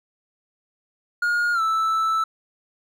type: tone with pitch glide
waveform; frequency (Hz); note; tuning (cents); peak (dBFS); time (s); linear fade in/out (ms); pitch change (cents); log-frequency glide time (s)
triangle; 1428 to 1317.1; F6 to E6; +38 to -2; -17; 1.22-2.24; 5; -140; 1.53-1.61
effects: none